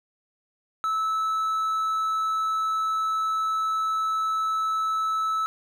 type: tone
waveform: triangle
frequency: 1306 Hz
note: E6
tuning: 17 cents flat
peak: -21 dBFS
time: 0.84-5.46 s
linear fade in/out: 0 ms
effects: none